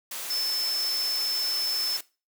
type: tone in noise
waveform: sine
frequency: 5274 Hz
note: E8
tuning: in tune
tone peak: -26 dBFS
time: 0.3-1.97 s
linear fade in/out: 5 ms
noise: white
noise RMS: -35 dBFS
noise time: 0.11-2.01 s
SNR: +6 dB
effects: noise-tail reverb RT60 0.3 s tail -19 dB re dry + high-pass 400 Hz 12 dB/octave